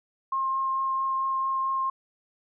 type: tone with vibrato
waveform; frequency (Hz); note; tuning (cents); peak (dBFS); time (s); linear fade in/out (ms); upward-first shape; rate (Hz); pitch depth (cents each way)
sine; 1066; C6; +32; -24; 0.32-1.9; 5; triangle; 4.5; 10
effects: none